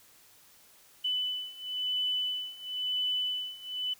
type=beating tone pair; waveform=sine; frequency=2996 / 2996.98 Hz; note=F#7 / F#7; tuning=+21 / +22 cents; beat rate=0.98 Hz; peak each=-34 / -32 dBFS; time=1.04-3.94 s; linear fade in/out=10 ms; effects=white hiss -59 dBFS RMS until 3.99 s